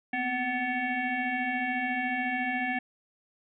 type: tone with frequency modulation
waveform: sine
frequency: 1244.5 Hz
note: D#6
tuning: in tune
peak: -27 dBFS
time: 0.13-2.79 s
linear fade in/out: 5 ms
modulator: 495 Hz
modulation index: 2.4
effects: none